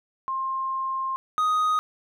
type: tone pair in turn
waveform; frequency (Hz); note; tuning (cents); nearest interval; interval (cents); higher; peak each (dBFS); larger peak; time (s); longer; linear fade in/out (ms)
sine / triangle; 1060 / 1248; C6 / D#6; +22 / +5; minor third; 283; second; -25 / -18; second; 0.28-1.16 / 1.38-1.79; first; 0
effects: none